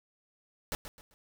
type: noise with echo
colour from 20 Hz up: pink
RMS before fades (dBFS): -34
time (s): 0.72-0.75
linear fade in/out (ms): 0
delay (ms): 130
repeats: 3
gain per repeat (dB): -10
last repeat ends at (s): 1.14
effects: none